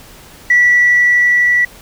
sine tone with level ramp, 1952 Hz, B6, 21 cents flat, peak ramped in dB -5 to -8 dBFS, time 0.5-1.65 s, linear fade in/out 5 ms, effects tanh soft clip ceiling -2 dBFS + pink hiss -39 dBFS RMS until 1.81 s

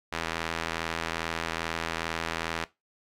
sawtooth tone with band-pass filter, 82.41 Hz, E2, in tune, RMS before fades -33 dBFS, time 0.12-2.65 s, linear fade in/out 10 ms, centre 2100 Hz, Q 0.65, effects noise-tail reverb RT60 0.2 s tail -18 dB re dry

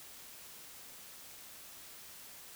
silence, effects white hiss -52 dBFS RMS until 2.55 s

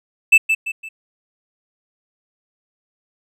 triangle tone with echo, 2637 Hz, E7, in tune, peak -4 dBFS, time 0.32-0.38 s, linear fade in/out 10 ms, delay 170 ms, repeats 3, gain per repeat -8 dB, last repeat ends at 0.89 s, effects none

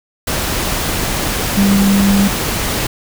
sine tone in noise, 198.5 Hz, G3, 22 cents sharp, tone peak -9 dBFS, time 1.57-2.28 s, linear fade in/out 5 ms, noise pink, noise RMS -18 dBFS, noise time 0.27-2.87 s, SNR +6 dB, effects none

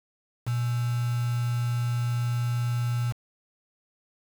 sine tone with quantisation, 120.3 Hz, B2, 45 cents flat, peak -24 dBFS, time 0.46-3.13 s, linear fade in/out 20 ms, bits 6, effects none

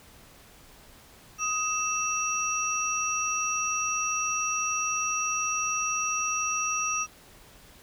sine tone cluster, 1257 / 2655 / 5770 Hz, D#6 / E7 / F#8, +17 / +12 / -44 cents, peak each -30 / -32 / -29 dBFS, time 1.38-7.07 s, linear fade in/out 50 ms, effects pink hiss -53 dBFS RMS until 7.82 s

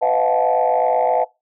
sine tone cluster, 505 / 631 / 694 / 742 / 867 Hz, B4 / D#5 / F5 / F#5 / A5, +39 / +24 / -11 / +5 / -26 cents, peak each -20 dBFS, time 0.01-1.25 s, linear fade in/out 20 ms, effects noise-tail reverb RT60 0.2 s tail -19 dB re dry + tanh soft clip ceiling -7 dBFS

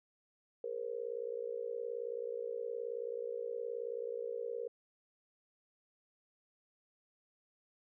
sine tone with amplitude modulation, 472 Hz, A#4, 22 cents sharp, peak -33 dBFS, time 0.64-4.68 s, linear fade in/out 2 ms, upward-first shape sine, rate 58.9 Hz, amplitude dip 95%, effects none

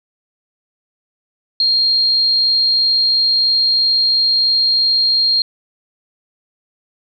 sine tone, 4221 Hz, C8, 14 cents sharp, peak -11 dBFS, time 1.6-5.42 s, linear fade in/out 2 ms, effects none

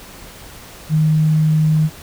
sine tone, 155.56 Hz, D#3, in tune, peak -11 dBFS, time 0.89-1.9 s, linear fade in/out 50 ms, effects pink hiss -38 dBFS RMS until 2.02 s

